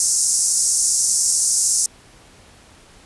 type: band-pass noise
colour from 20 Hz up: white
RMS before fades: -18 dBFS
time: 0-1.86 s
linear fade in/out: 2 ms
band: 5500 to 10000 Hz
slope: 48 dB/octave
effects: pink hiss -48 dBFS RMS until 3.05 s + resampled to 24000 Hz